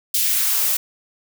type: noise with high-pass filter sweep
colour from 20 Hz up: blue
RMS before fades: -19 dBFS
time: 0.14-0.77 s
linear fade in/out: 5 ms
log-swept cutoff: 3500 to 350 Hz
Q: 1.3
effects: none